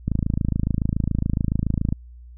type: click train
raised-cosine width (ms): 5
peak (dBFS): -9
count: 51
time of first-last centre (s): 0.08-1.925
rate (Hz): 27.1
effects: added 60 Hz sine -40 dBFS peak until 2.37 s